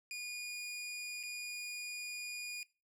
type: tone with dropouts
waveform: sawtooth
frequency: 2443 Hz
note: D#7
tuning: 32 cents flat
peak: -37 dBFS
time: 0.11-2.63 s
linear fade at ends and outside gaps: 1 ms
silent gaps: 1.23-1.235 s
effects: noise-tail reverb RT60 0.3 s tail -20 dB re dry + low-pass 12000 Hz 12 dB/octave